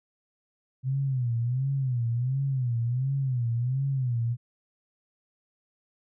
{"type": "tone with vibrato", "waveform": "sine", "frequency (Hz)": 126.7, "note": "B2", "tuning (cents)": 45, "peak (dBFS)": -24, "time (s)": [0.83, 4.37], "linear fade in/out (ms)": 50, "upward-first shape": "sine", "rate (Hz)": 1.4, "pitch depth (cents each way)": 150, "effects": []}